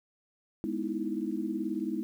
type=chord; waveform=sine; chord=E major seventh; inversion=first; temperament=equal; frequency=207.7 / 246.9 / 311.1 / 329.6 Hz; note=G#3 / B3 / D#4 / E4; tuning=0 / 0 / 0 / 0 cents; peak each=-36 / -37 / -35 / -35 dBFS; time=0.64-2.03 s; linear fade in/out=0 ms; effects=10-bit